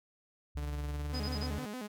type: tone with pitch glide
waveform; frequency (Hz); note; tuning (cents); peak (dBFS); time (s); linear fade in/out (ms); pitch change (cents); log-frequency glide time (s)
sine; 68.3 to 76.66; C#2 to D#2; -25 to -25; -35; 0.55-1.59; 10; +200; 0.87-1.27
type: tone with tremolo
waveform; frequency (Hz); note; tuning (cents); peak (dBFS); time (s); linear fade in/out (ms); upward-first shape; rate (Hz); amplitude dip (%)
sawtooth; 146.83; D3; 0; -36; 0.57-1.65; 0; square; 19; 30
type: tone with vibrato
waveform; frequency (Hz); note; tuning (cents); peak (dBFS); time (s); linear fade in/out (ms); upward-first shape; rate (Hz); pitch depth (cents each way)
sawtooth; 230; A#3; -23; -35; 1.12-1.88; 20; square; 6.5; 170
type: tone bursts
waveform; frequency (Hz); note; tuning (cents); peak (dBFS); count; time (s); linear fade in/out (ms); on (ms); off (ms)
sine; 5000; D#8; +8; -39; 4; 1.14-1.469; 10; 62; 27
effects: none